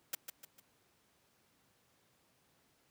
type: noise with echo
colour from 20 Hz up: white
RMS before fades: -36 dBFS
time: 0.13-0.15 s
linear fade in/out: 5 ms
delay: 150 ms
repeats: 3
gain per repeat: -7 dB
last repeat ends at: 0.6 s
effects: pink hiss -72 dBFS RMS until 2.9 s + high-pass 100 Hz 12 dB/octave